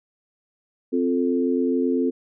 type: chord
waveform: sine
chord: F major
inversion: second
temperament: equal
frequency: 261.6 / 349.2 / 440 Hz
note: C4 / F4 / A4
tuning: 0 / 0 / 0 cents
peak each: -21 / -25 / -25 dBFS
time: 0.92-2.11 s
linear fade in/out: 20 ms
effects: none